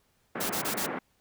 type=band-pass noise; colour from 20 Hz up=pink; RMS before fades=-35 dBFS; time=0.35-0.99 s; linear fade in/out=5 ms; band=180 to 2000 Hz; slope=24 dB/octave
type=noise bursts; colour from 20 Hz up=white; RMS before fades=-32 dBFS; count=4; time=0.4-0.866 s; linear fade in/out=10 ms; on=97 ms; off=26 ms
effects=pink hiss -70 dBFS RMS until 1.2 s

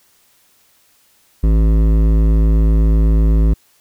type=tone with hard clipping; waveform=triangle; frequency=54 Hz; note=A1; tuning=32 cents flat; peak=-11 dBFS; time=1.43-3.54 s; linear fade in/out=10 ms; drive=17 dB; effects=white hiss -55 dBFS RMS until 3.8 s

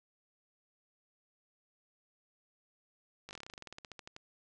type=slowing click train; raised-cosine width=0.2 ms; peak=-29 dBFS; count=20; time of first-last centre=3.29-4.164 s; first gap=19 ms; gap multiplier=1.09; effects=resampled to 24000 Hz + 11-bit

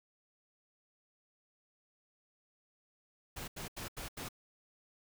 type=noise bursts; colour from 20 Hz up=pink; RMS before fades=-43 dBFS; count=5; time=3.36-4.288 s; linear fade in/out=10 ms; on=120 ms; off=82 ms; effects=none

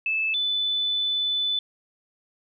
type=tone pair in turn; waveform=sine; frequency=2621 / 3499 Hz; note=E7 / A7; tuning=-11 / -10 cents; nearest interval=perfect fourth; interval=501 cents; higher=second; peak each=-22 dBFS; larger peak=neither; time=0.06-0.34 / 0.34-1.59 s; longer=second; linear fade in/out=2 ms; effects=none

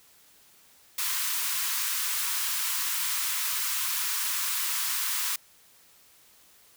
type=high-pass noise; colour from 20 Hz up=white; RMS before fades=-29 dBFS; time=0.98-5.36 s; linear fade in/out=5 ms; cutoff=920 Hz; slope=96 dB/octave; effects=white hiss -58 dBFS RMS until 6.76 s

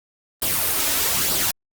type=noise with flanger; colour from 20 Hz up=white; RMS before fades=-21 dBFS; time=0.42-1.51 s; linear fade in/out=2 ms; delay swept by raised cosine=0.22 to 3.32 ms; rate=1.1 Hz; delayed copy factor=+0.5; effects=Opus 32 kbps

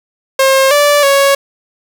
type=tone with pitch steps; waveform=sawtooth; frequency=535 / 582 / 555 Hz; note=C5 / D5 / C#5; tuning=+38 / -16 / +2 cents; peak=-3 dBFS; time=0.39-1.35 s; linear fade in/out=5 ms; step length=320 ms; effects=none

